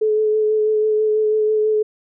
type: tone with vibrato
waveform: sine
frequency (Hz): 430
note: A4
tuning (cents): -40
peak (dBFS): -14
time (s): 0.01-1.83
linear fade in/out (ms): 10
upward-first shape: sine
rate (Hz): 6.1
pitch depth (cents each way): 16
effects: none